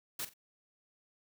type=noise with echo; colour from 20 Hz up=white; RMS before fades=-38 dBFS; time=0.19-0.25 s; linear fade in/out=5 ms; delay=44 ms; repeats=2; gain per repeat=-13 dB; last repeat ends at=0.338 s; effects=none